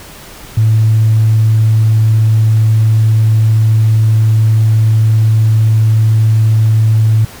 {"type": "tone", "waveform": "sine", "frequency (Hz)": 110, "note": "A2", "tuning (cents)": 0, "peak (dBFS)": -5, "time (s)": [0.57, 7.25], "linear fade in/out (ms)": 5, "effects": ["tanh soft clip ceiling -1 dBFS", "pink hiss -33 dBFS RMS until 7.4 s"]}